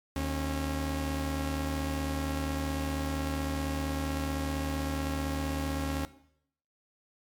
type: tone pair together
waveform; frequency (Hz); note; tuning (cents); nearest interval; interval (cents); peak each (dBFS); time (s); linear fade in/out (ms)
sawtooth; 75.66 / 272.6; D#2 / C#4; -48 / -29; octave + minor seventh; 2219; -28 / -29; 0.16-6.05; 0
effects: noise-tail reverb RT60 0.7 s tail -17 dB re dry + MP3 96 kbps